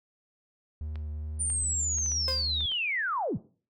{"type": "tone with vibrato", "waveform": "triangle", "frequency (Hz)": 76.2, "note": "D#2", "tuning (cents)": -36, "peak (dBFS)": -31, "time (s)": [0.81, 2.66], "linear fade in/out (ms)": 0, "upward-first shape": "sine", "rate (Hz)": 2.4, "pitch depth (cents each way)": 14}
{"type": "clicks", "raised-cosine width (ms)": 0.3, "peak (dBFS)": -31, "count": 7, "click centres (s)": [0.957, 1.501, 1.984, 2.061, 2.118, 2.607, 2.718]}
{"type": "linear sweep", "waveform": "sine", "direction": "down", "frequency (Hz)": [9240, 58.27], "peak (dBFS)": -27, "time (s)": [1.39, 3.38], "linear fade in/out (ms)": 20}
{"type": "tone with exponential decay", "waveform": "sawtooth", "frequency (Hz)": 523.3, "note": "C5", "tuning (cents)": 0, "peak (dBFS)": -27, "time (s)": [2.28, 2.56], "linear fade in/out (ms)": 1, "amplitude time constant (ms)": 59}
{"effects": ["noise-tail reverb RT60 0.4 s tail -18 dB re dry"]}